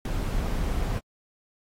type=noise with ADSR envelope; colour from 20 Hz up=brown; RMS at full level=-21 dBFS; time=0.05-1 s; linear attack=5 ms; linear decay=3 ms; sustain=-6 dB; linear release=24 ms; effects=AAC 48 kbps